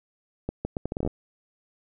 accelerating click train, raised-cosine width 2 ms, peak -15 dBFS, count 11, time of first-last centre 0.49-1.075 s, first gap 160 ms, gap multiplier 0.74, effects none

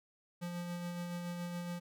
square tone with tremolo, 174.61 Hz, F3, in tune, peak -38 dBFS, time 0.41-1.8 s, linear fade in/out 20 ms, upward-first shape sine, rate 7.1 Hz, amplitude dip 30%, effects none

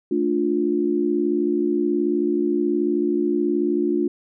sine chord, D minor, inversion second, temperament just, 220.2 / 293.7 / 352.4 Hz, A3 / D4 / F4, +2 / 0 / +16 cents, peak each -26 / -22 / -21 dBFS, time 0.11-4.08 s, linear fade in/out 5 ms, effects none

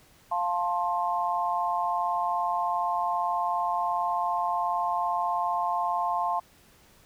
sine chord, F major, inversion none, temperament equal with one note detuned, 698.5 / 880 / 1057.4 Hz, F5 / A5 / C6, 0 / 0 / +18 cents, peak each -29 dBFS, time 0.31-6.4 s, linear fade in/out 10 ms, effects pink hiss -58 dBFS RMS until 7.05 s

